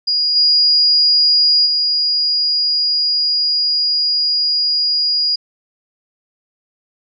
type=tone with level steps; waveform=sine; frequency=4874 Hz; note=D#8; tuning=37 cents flat; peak=-13 / -9 / -13 dBFS; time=0.07-5.36 s; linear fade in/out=10 ms; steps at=0.35 / 1.65 s; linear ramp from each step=20 ms; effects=none